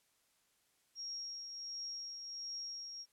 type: tone with tremolo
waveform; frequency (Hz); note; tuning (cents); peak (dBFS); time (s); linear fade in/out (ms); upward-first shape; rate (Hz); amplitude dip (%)
sine; 5588; F8; 0; -40; 0.95-3.06; 50; triangle; 1.4; 45
effects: white hiss -75 dBFS RMS until 3.12 s + low-pass 12000 Hz 12 dB/octave